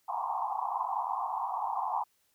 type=band-pass noise; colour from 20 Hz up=pink; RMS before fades=-33 dBFS; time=0.08-2.04 s; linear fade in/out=10 ms; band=740 to 1100 Hz; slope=96 dB/octave; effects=white hiss -72 dBFS RMS until 2.34 s